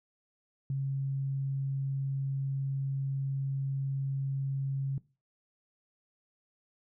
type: tone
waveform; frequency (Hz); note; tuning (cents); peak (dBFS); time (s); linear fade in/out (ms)
sine; 136.4; C#3; -28; -29; 0.7-4.98; 2
effects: noise-tail reverb RT60 0.3 s tail -19 dB re dry